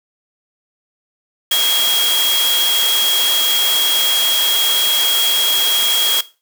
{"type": "tone in noise", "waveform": "sine", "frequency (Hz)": 3281, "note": "G#7", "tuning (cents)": -22, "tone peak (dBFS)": -14, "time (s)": [1.51, 6.21], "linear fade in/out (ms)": 5, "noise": "white", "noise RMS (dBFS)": -19, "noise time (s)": [1.51, 6.21], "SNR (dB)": 2, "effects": ["noise-tail reverb RT60 0.3 s tail -17 dB re dry", "high-pass 400 Hz 12 dB/octave"]}